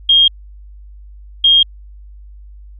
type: tone pair in turn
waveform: sine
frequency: 3233 / 3233 Hz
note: G#7 / G#7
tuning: -47 / -47 cents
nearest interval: unison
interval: 0 cents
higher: neither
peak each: -6 dBFS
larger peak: neither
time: 0.09-0.28 / 1.44-1.63 s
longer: neither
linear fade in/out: 5 ms
effects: added 50 Hz sine -34 dBFS peak until 2.79 s